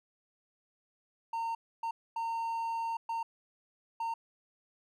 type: tone bursts at uneven times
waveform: triangle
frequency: 915 Hz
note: A#5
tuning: 32 cents flat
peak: -30 dBFS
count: 5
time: 1.33-1.55 / 1.83-1.91 / 2.16-2.97 / 3.09-3.23 / 4-4.14 s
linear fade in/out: 5 ms
effects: none